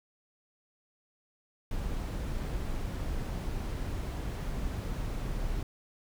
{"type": "noise", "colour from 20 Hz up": "brown", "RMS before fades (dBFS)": -34, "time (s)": [1.71, 5.63], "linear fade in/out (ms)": 2, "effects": []}